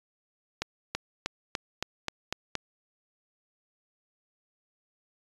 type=accelerating click train; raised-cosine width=0.2 ms; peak=-12 dBFS; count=8; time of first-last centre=0.62-2.553 s; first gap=330 ms; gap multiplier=0.94; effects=resampled to 24000 Hz